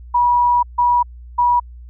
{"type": "tone bursts at uneven times", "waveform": "sine", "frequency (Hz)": 969, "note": "B5", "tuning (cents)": -33, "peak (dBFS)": -11, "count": 3, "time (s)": [[0.14, 0.63], [0.78, 1.03], [1.38, 1.6]], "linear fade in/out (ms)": 10, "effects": ["added 60 Hz sine -34 dBFS peak until 1.89 s"]}